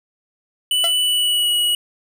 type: tone with pitch glide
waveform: square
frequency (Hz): 2976 to 2916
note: F#7 to F#7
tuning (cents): +9 to -26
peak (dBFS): -16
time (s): 0.71-1.75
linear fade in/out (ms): 2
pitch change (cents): -35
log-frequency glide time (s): 0.99-1.57
type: tone with exponential decay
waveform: sawtooth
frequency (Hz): 676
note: E5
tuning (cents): +43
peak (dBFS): -15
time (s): 0.84-0.96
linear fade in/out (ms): 1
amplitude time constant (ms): 24
effects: none